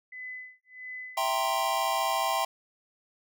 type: tone with tremolo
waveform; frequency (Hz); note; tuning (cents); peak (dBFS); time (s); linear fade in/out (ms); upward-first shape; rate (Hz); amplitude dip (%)
sine; 2012; B6; +32; -36; 0.12-1.18; 5; sine; 1.5; 100
type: chord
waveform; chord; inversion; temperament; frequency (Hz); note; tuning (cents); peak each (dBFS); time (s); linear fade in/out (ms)
square; C dominant seventh; first; equal; 659.3 / 784 / 932.3 / 1046.5; E5 / G5 / Bb5 / C6; 0 / 0 / 0 / 0; -33 / -31 / -34 / -31; 1.17-2.45; 5
effects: none